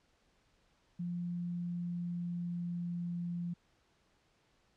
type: tone with pitch glide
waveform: sine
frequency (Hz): 174.61 to 173.3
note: F3 to F3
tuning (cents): 0 to -13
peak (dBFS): -35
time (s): 0.99-3.54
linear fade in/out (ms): 10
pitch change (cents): -13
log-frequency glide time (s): 1.15-3.26
effects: pink hiss -72 dBFS RMS until 4.76 s + low-pass 6000 Hz 12 dB/octave